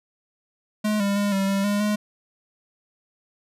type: tone with pitch steps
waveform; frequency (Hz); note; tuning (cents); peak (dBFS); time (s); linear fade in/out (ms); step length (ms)
square; 212.2 / 200 / 203.4 / 194.6 / 196.8 / 204.5 / 209.5; G#3 / G3 / G#3 / G3 / G3 / G#3 / G#3; +38 / +35 / -36 / -12 / +7 / -26 / +15; -21; 0.84-1.96; 10; 160
effects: resampled to 32000 Hz